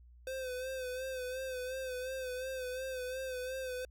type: tone with vibrato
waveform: square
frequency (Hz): 514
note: C5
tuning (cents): -31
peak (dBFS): -38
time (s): 0.27-3.85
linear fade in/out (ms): 2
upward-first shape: sine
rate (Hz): 2.8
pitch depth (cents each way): 47
effects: added 60 Hz sine -55 dBFS peak until 3.9 s